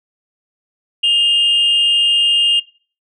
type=tone pair together; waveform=sine; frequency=2827 / 3173 Hz; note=F7 / G7; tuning=+20 / +20 cents; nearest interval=major second; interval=200 cents; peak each=-10 / -18 dBFS; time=1.03-2.6 s; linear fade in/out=10 ms; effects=noise-tail reverb RT60 0.4 s tail -20 dB re dry + tanh soft clip ceiling -7 dBFS